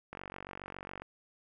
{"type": "click train", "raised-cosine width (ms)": 0.5, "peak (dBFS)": -27, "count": 43, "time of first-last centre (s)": [0.13, 1.02], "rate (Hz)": 47.2, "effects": []}